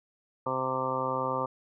harmonic tone, 130.3 Hz, C3, 7 cents flat, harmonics 1 / 2 / 3 / 4 / 5 / 6 / 7 / 8 / 9, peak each -40 / -39 / -39 / -33 / -41 / -42 / -34 / -37 / -33 dBFS, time 0.46-1.46 s, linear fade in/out 5 ms, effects none

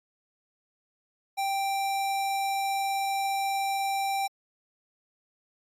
square tone, 785 Hz, G5, 2 cents sharp, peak -27 dBFS, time 1.37-4.28 s, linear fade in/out 20 ms, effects AAC 48 kbps

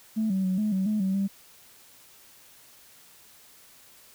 sine tone with pitch steps, 219.1 / 190.8 / 186.3 / 212.8 / 190 / 213.2 / 190.8 / 196.5 Hz, A3 / G3 / F#3 / G#3 / F#3 / G#3 / G3 / G3, -7 / -47 / +12 / +42 / +46 / +46 / -47 / +4 cents, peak -22 dBFS, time 0.16-1.28 s, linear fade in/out 20 ms, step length 140 ms, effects tanh soft clip ceiling -19 dBFS + white hiss -54 dBFS RMS until 4.14 s

